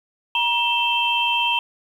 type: tone cluster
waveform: sine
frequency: 949 / 2666 / 3146 Hz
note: A#5 / E7 / G7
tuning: +31 / +19 / +6 cents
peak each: -22 dBFS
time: 0.35-1.59 s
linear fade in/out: 2 ms
effects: 8-bit